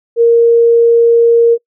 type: tone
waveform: sine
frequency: 466.2 Hz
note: A#4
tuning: in tune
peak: -4 dBFS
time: 0.16-1.58 s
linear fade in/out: 50 ms
effects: noise-tail reverb RT60 0.1 s tail -25 dB re dry